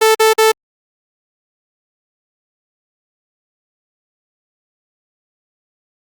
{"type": "tone bursts", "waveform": "sawtooth", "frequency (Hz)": 440, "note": "A4", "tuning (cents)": 0, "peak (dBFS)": -4, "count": 3, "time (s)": [0.01, 0.52], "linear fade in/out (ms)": 10, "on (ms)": 140, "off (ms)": 45, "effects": ["Opus 48 kbps"]}